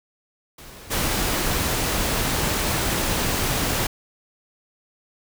pink noise with level steps, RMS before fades -42 / -23 dBFS, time 0.58-3.87 s, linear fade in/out 5 ms, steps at 0.9 s, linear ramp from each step 20 ms, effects none

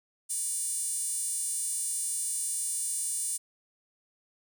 5% pulse tone with high-pass filter, 587.3 Hz, D5, in tune, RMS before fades -32 dBFS, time 0.29-3.38 s, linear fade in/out 20 ms, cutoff 9300 Hz, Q 6.9, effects none

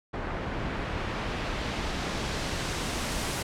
pink noise with low-pass filter sweep, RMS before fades -32 dBFS, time 0.13-3.43 s, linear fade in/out 10 ms, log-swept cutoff 1600 to 11000 Hz, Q 0.74, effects none

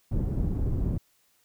pink low-pass noise, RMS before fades -27 dBFS, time 0.11-0.98 s, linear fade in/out 10 ms, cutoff 220 Hz, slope 12 dB/octave, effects white hiss -67 dBFS RMS until 1.44 s

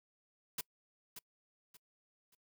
white noise with echo, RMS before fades -38 dBFS, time 0.58-0.61 s, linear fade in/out 5 ms, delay 580 ms, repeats 3, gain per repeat -10 dB, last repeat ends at 2.35 s, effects noise-tail reverb RT60 0.1 s tail -26 dB re dry

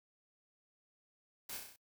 white noise with echo, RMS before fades -45 dBFS, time 1.49-1.57 s, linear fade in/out 5 ms, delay 32 ms, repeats 6, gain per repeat -3 dB, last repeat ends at 1.762 s, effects noise-tail reverb RT60 0.1 s tail -25 dB re dry

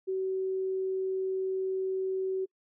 sine tone, 379 Hz, F#4, 42 cents sharp, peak -28 dBFS, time 0.07-2.46 s, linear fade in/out 20 ms, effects noise-tail reverb RT60 0.1 s tail -26 dB re dry

